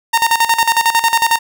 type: tone with tremolo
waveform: sawtooth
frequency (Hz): 919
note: A#5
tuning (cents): -25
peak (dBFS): -5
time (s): 0.13-1.39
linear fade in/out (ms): 10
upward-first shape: square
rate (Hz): 11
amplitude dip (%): 75
effects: none